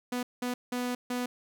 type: tone bursts at uneven times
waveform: sawtooth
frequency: 247 Hz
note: B3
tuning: in tune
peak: -26 dBFS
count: 4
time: 0.12-0.23 / 0.42-0.54 / 0.72-0.95 / 1.1-1.26 s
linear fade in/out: 5 ms
effects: none